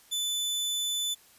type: tone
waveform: sawtooth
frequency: 3500 Hz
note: A7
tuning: 10 cents flat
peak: -25 dBFS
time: 0.11-1.15 s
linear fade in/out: 20 ms
effects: white hiss -58 dBFS RMS until 1.38 s + resampled to 32000 Hz